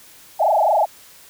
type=tone with frequency modulation; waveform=sine; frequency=740 Hz; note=F#5; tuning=in tune; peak=-13 dBFS; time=0.39-0.86 s; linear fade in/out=20 ms; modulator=24.6 Hz; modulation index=5.1; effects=white hiss -46 dBFS RMS until 1.29 s